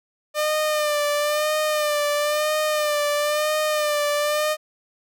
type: tone with vibrato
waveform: sawtooth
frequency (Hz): 600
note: D5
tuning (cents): +37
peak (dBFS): -16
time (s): 0.34-4.57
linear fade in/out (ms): 50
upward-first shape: sine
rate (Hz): 1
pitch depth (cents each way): 42
effects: none